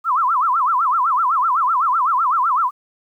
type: tone with vibrato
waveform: sine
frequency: 1159 Hz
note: D6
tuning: 23 cents flat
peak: -14 dBFS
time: 0.04-2.71 s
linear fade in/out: 50 ms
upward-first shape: sine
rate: 7.9 Hz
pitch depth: 290 cents each way
effects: 9-bit